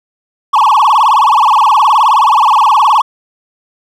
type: tone with vibrato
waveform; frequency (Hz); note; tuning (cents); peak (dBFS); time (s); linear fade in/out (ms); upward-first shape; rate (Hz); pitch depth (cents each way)
triangle; 984; B5; -7; -3; 0.53-3.02; 10; sine; 19; 280
effects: none